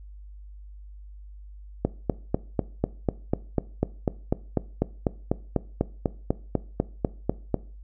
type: click train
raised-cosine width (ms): 2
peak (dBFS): -8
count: 24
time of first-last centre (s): 1.85-7.543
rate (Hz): 4.04
effects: noise-tail reverb RT60 0.4 s tail -19 dB re dry + added 50 Hz sine -41 dBFS peak until 7.83 s